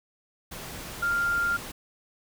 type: tone in noise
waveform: sine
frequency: 1396.9 Hz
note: F6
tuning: in tune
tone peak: -23 dBFS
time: 1.02-1.57 s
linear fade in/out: 10 ms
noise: pink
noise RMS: -39 dBFS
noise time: 0.51-1.72 s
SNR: +13 dB
effects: none